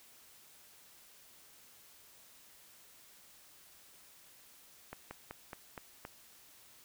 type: slowing click train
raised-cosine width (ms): 0.5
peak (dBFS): -28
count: 6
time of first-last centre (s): 4.93-6.051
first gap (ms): 180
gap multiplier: 1.11
effects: white hiss -60 dBFS RMS until 6.84 s